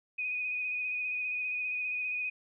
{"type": "tone with vibrato", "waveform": "sine", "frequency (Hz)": 2489, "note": "D#7", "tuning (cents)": 0, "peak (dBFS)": -31, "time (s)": [0.18, 2.3], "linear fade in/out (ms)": 10, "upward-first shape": "sine", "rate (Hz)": 15, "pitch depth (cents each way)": 24, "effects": []}